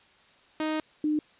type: tone pair in turn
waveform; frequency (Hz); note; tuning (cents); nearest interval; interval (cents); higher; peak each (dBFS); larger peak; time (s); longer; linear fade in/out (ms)
sawtooth / sine; 311.1 / 303.1; D#4 / D#4; 0 / -45; unison; 45; first; -23; neither; 0.6-0.8 / 1.04-1.19; first; 2
effects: white hiss -59 dBFS RMS until 1.39 s + resampled to 8000 Hz